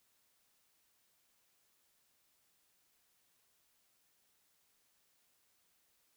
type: silence
effects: white hiss -75 dBFS RMS until 6.16 s